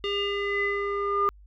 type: tone with low-pass filter sweep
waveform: square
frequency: 403.3 Hz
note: G4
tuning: 49 cents sharp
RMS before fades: -27 dBFS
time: 0.04-1.29 s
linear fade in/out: 0 ms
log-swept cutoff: 3200 to 1200 Hz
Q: 7.5
effects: added 50 Hz sine -48 dBFS peak until 1.46 s